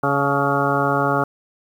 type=harmonic tone with a mistuned harmonic; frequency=140.2 Hz; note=C#3; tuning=20 cents sharp; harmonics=1 / 2 / 3 / 4 / 5 / 6 / 8 / 9 / 10; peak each=-25 / -25 / -25 / -25 / -25 / -25 / -25 / -25 / -25 dBFS; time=0.03-1.24 s; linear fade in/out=5 ms; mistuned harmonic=6; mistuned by=+32 cents; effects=8-bit